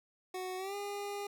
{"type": "tone with pitch glide", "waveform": "25% pulse", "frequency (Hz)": [370, 405.8], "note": ["F#4", "G#4"], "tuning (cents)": [0, -40], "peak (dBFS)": -34, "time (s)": [0.34, 1.27], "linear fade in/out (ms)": 5, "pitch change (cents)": 160, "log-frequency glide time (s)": [0.57, 0.75], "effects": []}